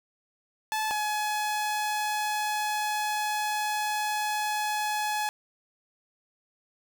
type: tone pair in turn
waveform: sawtooth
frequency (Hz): 866 / 845.7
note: A5 / G#5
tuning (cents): -28 / +31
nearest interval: unison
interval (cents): 41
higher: first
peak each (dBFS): -23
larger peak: neither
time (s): 0.72-0.91 / 0.91-5.29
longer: second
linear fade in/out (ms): 0
effects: none